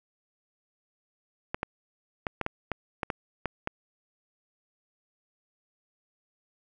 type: clicks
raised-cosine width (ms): 0.5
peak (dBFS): -14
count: 10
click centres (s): 1.545 / 1.631 / 2.268 / 2.413 / 2.464 / 2.717 / 3.032 / 3.102 / 3.457 / 3.674
effects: none